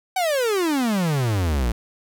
45% pulse exponential sweep, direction down, 773 to 54.5 Hz, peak -19 dBFS, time 0.16-1.72 s, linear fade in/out 5 ms, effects none

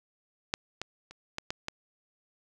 clicks, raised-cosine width 0.2 ms, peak -10 / -17 / -30 / -16 / -15 / -16 dBFS, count 6, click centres 0.539 / 0.816 / 1.11 / 1.384 / 1.505 / 1.684 s, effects none

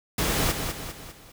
pink noise with echo, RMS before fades -25 dBFS, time 0.18-0.52 s, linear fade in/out 5 ms, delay 200 ms, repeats 4, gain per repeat -6 dB, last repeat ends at 1.32 s, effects none

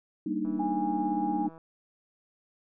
sine chord, Eb major seventh, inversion first, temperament equal, 196 / 233.1 / 293.7 / 311.1 Hz, G3 / Bb3 / D4 / Eb4, 0 / 0 / 0 / 0 cents, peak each -35 / -35 / -34 / -31 dBFS, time 0.26-1.49 s, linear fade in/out 5 ms
click train, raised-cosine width 1 ms, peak -37 dBFS, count 185, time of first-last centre 0.45-1.579 s, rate 163 Hz
sine tone, 820 Hz, G#5, 22 cents flat, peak -30 dBFS, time 0.59-1.47 s, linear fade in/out 10 ms
effects none

